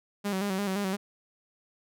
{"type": "tone with vibrato", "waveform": "sawtooth", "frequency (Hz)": 196, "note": "G3", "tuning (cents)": 0, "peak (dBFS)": -24, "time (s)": [0.24, 0.97], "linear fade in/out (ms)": 20, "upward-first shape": "square", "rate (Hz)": 5.8, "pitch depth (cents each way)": 61, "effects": []}